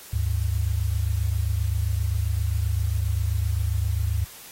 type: tone pair together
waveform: sine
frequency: 72.5 / 100.08 Hz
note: D2 / G2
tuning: -22 / +36 cents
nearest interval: tritone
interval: 558 cents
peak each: -24 dBFS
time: 0.13-4.25 s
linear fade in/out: 5 ms
effects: white hiss -44 dBFS RMS until 4.51 s + AAC 48 kbps